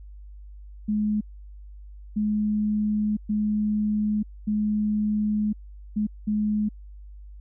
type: tone bursts at uneven times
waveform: sine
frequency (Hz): 211.1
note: G#3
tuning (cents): +29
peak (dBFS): -21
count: 6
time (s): 0.88-1.21 / 2.16-3.17 / 3.29-4.23 / 4.47-5.53 / 5.96-6.07 / 6.27-6.69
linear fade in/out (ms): 10
effects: added 50 Hz sine -40 dBFS peak until 7.4 s